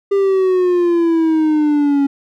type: exponential sweep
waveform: triangle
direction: down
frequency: 400 to 277.2 Hz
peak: -9 dBFS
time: 0.11-2.07 s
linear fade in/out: 10 ms
effects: none